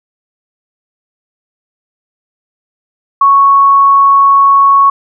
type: tone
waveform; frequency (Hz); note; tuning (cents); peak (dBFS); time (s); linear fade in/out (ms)
sine; 1108; C#6; -1; -3; 3.21-4.9; 5
effects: none